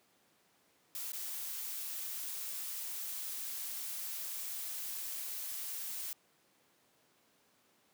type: noise with dropouts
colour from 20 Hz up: blue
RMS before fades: -41 dBFS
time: 0.95-6.13 s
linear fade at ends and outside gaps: 1 ms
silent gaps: 1.12-1.132 s
effects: pink hiss -70 dBFS RMS until 7.93 s + high-pass 200 Hz 12 dB/octave